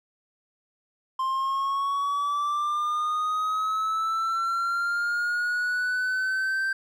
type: linear sweep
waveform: triangle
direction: up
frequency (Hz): 1049 to 1568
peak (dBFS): -22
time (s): 1.19-6.73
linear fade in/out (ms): 5
effects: none